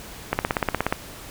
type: click train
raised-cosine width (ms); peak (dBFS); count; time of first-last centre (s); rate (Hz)
0.5; -5; 11; 0.33-0.925; 16.8
effects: pink hiss -40 dBFS RMS until 1.3 s